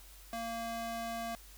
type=tone with high-pass filter; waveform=square; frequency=230 Hz; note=A#3; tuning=23 cents flat; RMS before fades=-39 dBFS; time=0.33-1.35 s; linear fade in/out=0 ms; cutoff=470 Hz; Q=5.1; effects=added 47 Hz sine -54 dBFS peak until 1.57 s + white hiss -57 dBFS RMS until 1.57 s